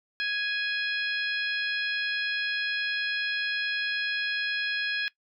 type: harmonic tone with a mistuned harmonic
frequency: 830.6 Hz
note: G#5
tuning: in tune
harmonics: 2 / 3 / 4 / 5 / 6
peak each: -29 / -33 / -35 / -37 / -39 dBFS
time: 0.2-5.08 s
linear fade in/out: 0 ms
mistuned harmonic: 6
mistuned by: +39 cents
effects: noise-tail reverb RT60 0.1 s tail -20 dB re dry